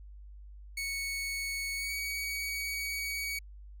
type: tone with pitch glide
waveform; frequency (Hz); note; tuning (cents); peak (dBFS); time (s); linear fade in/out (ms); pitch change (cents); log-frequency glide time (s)
sawtooth; 2217 to 2254; C#7 to C#7; 0 to +28; -30; 0.77-3.39; 5; +28; 1.76-1.93
effects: added 50 Hz sine -46 dBFS peak until 3.8 s